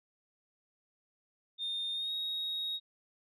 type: tone with pitch glide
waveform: sine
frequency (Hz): 3647 to 3767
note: A#7 to A#7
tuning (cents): -39 to +17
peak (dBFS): -32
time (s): 1.58-2.8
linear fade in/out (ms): 50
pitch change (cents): +56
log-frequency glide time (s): 1.93-2.12
effects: tanh soft clip ceiling -30 dBFS